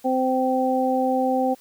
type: harmonic tone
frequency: 258.9 Hz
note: C4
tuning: 18 cents flat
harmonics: 1 / 2 / 3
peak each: -23 / -23 / -23 dBFS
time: 0.04-1.55 s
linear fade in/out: 20 ms
effects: white hiss -54 dBFS RMS until 1.6 s